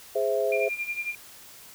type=chord; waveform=sine; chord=Ab augmented; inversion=none; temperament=equal; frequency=415.3 / 523.3 / 659.3 Hz; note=Ab4 / C5 / E5; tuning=0 / 0 / 0 cents; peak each=-27 dBFS; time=0.15-0.69 s; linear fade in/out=10 ms
type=tone with tremolo; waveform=sine; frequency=2395 Hz; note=D7; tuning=33 cents sharp; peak=-26 dBFS; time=0.52-1.15 s; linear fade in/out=2 ms; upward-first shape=sine; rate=11 Hz; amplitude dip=75%
effects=white hiss -48 dBFS RMS until 1.74 s